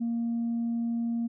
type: tone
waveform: sine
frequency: 233.1 Hz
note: A#3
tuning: in tune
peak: -25 dBFS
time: 0-1.28 s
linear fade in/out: 20 ms
effects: tanh soft clip ceiling -24 dBFS